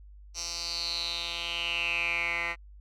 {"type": "tone with band-pass filter sweep", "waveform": "10% pulse", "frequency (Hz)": 170, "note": "F3", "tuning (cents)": -46, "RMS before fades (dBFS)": -32, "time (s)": [0.34, 2.56], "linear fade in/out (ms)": 50, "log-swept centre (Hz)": [5600, 1900], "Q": 7, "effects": ["added 50 Hz sine -47 dBFS peak until 2.8 s"]}